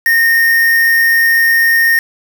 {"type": "tone with quantisation", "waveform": "triangle", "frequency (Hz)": 1842, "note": "A#6", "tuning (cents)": -21, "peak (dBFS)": -6, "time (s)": [0.06, 1.99], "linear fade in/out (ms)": 2, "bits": 3, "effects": []}